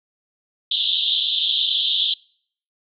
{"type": "band-pass noise", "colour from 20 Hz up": "white", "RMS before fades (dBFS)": -21, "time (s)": [0.71, 2.14], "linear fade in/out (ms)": 5, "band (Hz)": [3100, 3800], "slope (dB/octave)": 96, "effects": ["noise-tail reverb RT60 0.6 s tail -26 dB re dry"]}